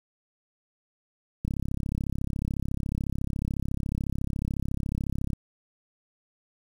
click train, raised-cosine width 5 ms, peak -17 dBFS, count 133, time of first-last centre 1.45-5.332 s, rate 34 Hz, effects 8-bit

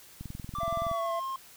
click train, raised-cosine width 5 ms, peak -27 dBFS, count 16, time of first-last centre 0.21-0.914 s, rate 21.3 Hz
triangle tone with pitch glide, 1174.7 to 1064.8 Hz, D6 to C6, 0 to +30 cents, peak -30 dBFS, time 0.55-1.36 s, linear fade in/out 2 ms, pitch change -170 cents, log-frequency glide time 0.84-1.13 s
triangle tone with vibrato, 672 Hz, E5, 33 cents sharp, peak -29 dBFS, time 0.6-1.2 s, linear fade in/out 10 ms, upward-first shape sine, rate 9.2 Hz, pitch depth 10 cents each way
effects white hiss -53 dBFS RMS until 1.56 s

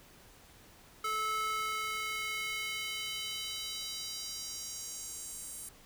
square tone with high-pass filter sweep, 434 Hz, A4, 24 cents flat, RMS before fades -38 dBFS, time 1.04-5.69 s, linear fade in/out 5 ms, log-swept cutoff 1100 to 9200 Hz, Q 2.3, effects pink hiss -58 dBFS RMS until 5.85 s

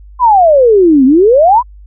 sine exponential two-way sweep, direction down then up, 1041 to 252.4 to 1041 Hz, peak -3 dBFS, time 0.19-1.63 s, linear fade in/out 50 ms, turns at 1.05 s, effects added 50 Hz sine -32 dBFS peak until 1.86 s

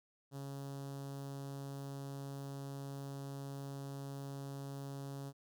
sawtooth tone with notch filter, 138.59 Hz, C#3, in tune, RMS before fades -45 dBFS, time 0.31-5.33 s, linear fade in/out 50 ms, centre 2200 Hz, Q 0.74, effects none

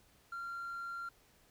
triangle tone, 1381 Hz, F6, 20 cents flat, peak -37 dBFS, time 0.32-1.09 s, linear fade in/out 5 ms, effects tanh soft clip ceiling -35 dBFS + pink hiss -67 dBFS RMS until 1.5 s

